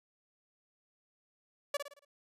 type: tone with echo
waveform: sawtooth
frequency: 573 Hz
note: D5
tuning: 43 cents flat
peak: -26 dBFS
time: 1.74-1.77 s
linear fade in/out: 5 ms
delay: 56 ms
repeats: 5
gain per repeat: -7 dB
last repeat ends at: 2.05 s
effects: resampled to 32000 Hz